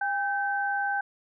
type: tone pair together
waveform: sine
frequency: 805 / 1545.3 Hz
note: G5 / G6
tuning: +46 / -25 cents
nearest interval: major seventh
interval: 1129 cents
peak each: -28 dBFS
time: 0.01-1.01 s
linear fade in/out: 5 ms
effects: none